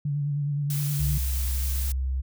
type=tone with vibrato; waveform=sine; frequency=144.4 Hz; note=D3; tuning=29 cents flat; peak=-24 dBFS; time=0.05-1.18 s; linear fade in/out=5 ms; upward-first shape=sine; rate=9.6 Hz; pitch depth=36 cents each way
type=noise; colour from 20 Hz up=blue; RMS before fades=-34 dBFS; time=0.7-1.92 s; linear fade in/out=2 ms
type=tone with pitch glide; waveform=sine; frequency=65.1 to 65.55 Hz; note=C2 to C2; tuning=-8 to +4 cents; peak=-24 dBFS; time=0.99-2.22 s; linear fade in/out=20 ms; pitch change=+12 cents; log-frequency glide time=1.27-1.52 s
effects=none